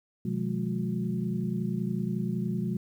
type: tone cluster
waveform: sine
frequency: 126.6 / 157.9 / 181.4 / 212.1 / 360.8 Hz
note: B2 / D#3 / F#3 / G#3 / F#4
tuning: +43 / +26 / -34 / +37 / -44 cents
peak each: -34 / -39 / -31 / -32 / -40 dBFS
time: 0.25-2.77 s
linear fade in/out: 5 ms
effects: 10-bit